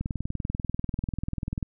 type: click train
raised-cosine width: 5 ms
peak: -17 dBFS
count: 34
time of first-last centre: 0.01-1.628 s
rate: 20.4 Hz
effects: none